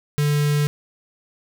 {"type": "tone with notch filter", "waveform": "square", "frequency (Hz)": 146.83, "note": "D3", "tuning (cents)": 0, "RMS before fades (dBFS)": -19, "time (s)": [0.18, 0.67], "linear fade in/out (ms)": 0, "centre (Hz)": 790, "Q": 0.99, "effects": []}